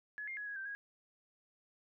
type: tone with pitch steps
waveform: sine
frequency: 1697 / 2119 / 1679 / 1658 / 1565 / 1647 Hz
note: G#6 / C7 / G#6 / G#6 / G6 / G#6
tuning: +37 / +21 / +18 / -3 / -3 / -15 cents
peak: -40 dBFS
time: 0.18-0.75 s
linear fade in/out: 0 ms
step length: 95 ms
effects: none